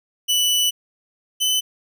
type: tone pair in turn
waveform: sawtooth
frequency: 2971 / 3023 Hz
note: F#7 / F#7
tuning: +6 / +36 cents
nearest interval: unison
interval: 30 cents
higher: second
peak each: -13 / -14 dBFS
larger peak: first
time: 0.28-0.71 / 1.4-1.61 s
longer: first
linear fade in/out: 20 ms
effects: none